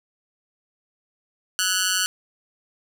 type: tone with amplitude modulation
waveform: 10% pulse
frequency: 1480 Hz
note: F#6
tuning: in tune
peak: -8 dBFS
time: 1.59-2.06 s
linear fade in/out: 0 ms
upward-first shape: sine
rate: 188 Hz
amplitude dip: 85%
effects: none